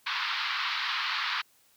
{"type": "band-pass noise", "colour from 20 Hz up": "pink", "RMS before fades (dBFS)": -31, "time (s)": [0.06, 1.42], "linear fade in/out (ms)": 10, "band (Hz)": [1000, 4600], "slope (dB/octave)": 48, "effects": ["white hiss -64 dBFS RMS until 1.76 s", "high-pass 60 Hz 12 dB/octave"]}